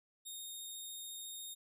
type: tone with vibrato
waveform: 15% pulse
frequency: 3700 Hz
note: A#7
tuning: 14 cents flat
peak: -38 dBFS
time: 0.25-1.55 s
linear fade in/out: 20 ms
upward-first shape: triangle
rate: 14 Hz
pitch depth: 8 cents each way
effects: none